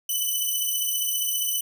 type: beating tone pair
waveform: 5% pulse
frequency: 2985 / 3000 Hz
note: F#7 / F#7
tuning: +15 / +23 cents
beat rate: 15 Hz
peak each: -18 dBFS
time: 0.09-1.61 s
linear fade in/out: 5 ms
effects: none